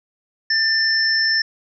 sine tone pair together, 1784 / 5335 Hz, A6 / E8, +23 / +20 cents, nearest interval octave + perfect fifth, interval 1897 cents, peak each -18 dBFS, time 0.5-1.42 s, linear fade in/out 5 ms, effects none

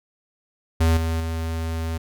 square tone with level steps, 81.6 Hz, E2, 17 cents flat, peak -16 / -22 / -25 dBFS, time 0.8-1.98 s, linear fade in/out 10 ms, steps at 0.97 / 1.2 s, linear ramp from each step 2 ms, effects none

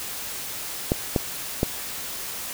clicks, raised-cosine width 2 ms, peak -6 dBFS, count 3, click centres 0.919 / 1.162 / 1.631 s, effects white hiss -33 dBFS RMS until 2.53 s

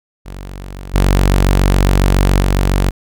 sawtooth tone with level steps, 47.22 Hz, F#1, 36 cents sharp, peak -23 / -5 / -7 dBFS, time 0.25-2.91 s, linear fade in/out 20 ms, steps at 0.94 / 2.4 s, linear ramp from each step 2 ms, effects none

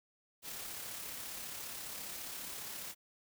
white noise with amplitude modulation, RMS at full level -43 dBFS, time 0.42-2.95 s, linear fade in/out 50 ms, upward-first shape sine, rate 34.7 Hz, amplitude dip 30%, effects none

